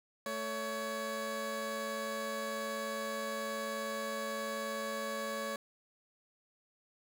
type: tone pair together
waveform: 20% pulse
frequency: 220 / 561.1 Hz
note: A3 / C#5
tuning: 0 / +21 cents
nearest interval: octave + major third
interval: 1621 cents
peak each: -37 / -32 dBFS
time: 0.26-5.56 s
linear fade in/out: 2 ms
effects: none